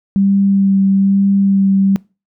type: tone with vibrato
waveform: sine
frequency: 196 Hz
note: G3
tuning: in tune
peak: -9 dBFS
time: 0.16-1.96 s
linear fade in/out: 0 ms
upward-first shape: sine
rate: 1.1 Hz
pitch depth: 14 cents each way
effects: noise-tail reverb RT60 0.3 s tail -24 dB re dry